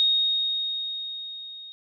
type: tone with level ramp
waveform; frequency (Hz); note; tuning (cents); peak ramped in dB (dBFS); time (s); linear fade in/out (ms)
sine; 3729; A#7; 0; -17 to -39; 0-1.72; 0
effects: none